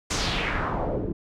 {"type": "noise with low-pass filter sweep", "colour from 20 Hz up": "pink", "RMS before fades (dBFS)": -27, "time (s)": [0.1, 1.13], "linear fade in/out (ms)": 10, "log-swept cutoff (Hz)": [7200, 300], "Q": 2.4, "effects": []}